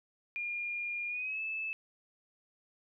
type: tone with pitch glide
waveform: sine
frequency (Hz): 2415 to 2618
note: D7 to E7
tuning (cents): +48 to -13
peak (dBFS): -34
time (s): 0.36-1.73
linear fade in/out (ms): 0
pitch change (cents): +139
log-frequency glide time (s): 1.08-1.41
effects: none